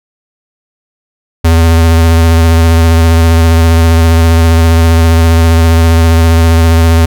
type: tone with vibrato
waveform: square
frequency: 82.41 Hz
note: E2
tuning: in tune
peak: -4 dBFS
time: 1.44-7.06 s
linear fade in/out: 10 ms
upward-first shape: sine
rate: 15 Hz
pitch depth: 23 cents each way
effects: none